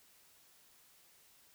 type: silence
effects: white hiss -65 dBFS RMS until 1.54 s